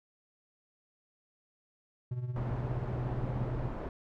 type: tone with tremolo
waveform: triangle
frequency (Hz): 123.47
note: B2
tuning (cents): 0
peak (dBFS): -28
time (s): 2.11-3.69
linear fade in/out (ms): 5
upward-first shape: triangle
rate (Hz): 17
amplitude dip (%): 75
type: low-pass noise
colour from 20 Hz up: pink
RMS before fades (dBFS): -38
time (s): 2.36-3.89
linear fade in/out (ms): 2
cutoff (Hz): 870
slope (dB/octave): 12
effects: none